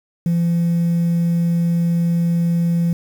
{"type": "tone", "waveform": "sine", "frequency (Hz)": 170.3, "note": "F3", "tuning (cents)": -43, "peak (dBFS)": -12, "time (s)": [0.26, 2.93], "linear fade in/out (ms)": 2, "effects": ["tanh soft clip ceiling -13 dBFS", "7-bit"]}